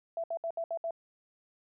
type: tone bursts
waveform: sine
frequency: 666 Hz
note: E5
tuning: 18 cents sharp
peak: -31 dBFS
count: 6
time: 0.17-0.908 s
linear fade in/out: 2 ms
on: 68 ms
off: 66 ms
effects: none